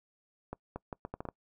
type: accelerating click train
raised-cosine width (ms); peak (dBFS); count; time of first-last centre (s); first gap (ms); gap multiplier
1; -24; 8; 0.53-1.288; 230; 0.73
effects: noise-tail reverb RT60 0.1 s tail -24 dB re dry